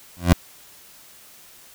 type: tone with exponential growth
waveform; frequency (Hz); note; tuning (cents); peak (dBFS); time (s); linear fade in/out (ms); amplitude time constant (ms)
20% pulse; 87.31; F2; 0; -3; 0.17-0.33; 0; 34
effects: white hiss -48 dBFS RMS until 1.74 s